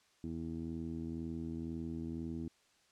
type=tone with low-pass filter; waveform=15% pulse; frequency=82 Hz; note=E2; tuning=9 cents flat; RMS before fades=-41 dBFS; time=0.24-2.48 s; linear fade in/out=0 ms; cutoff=300 Hz; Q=2.9; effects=white hiss -70 dBFS RMS until 2.91 s + low-pass 7000 Hz 12 dB/octave